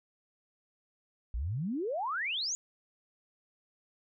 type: exponential sweep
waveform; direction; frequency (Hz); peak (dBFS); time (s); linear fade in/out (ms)
sine; up; 52 to 7010; -31; 1.34-2.55; 0
effects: none